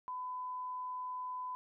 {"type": "tone", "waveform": "sine", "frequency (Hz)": 1005, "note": "B5", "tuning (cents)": 30, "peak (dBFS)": -38, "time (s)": [0.08, 1.55], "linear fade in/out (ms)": 0, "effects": []}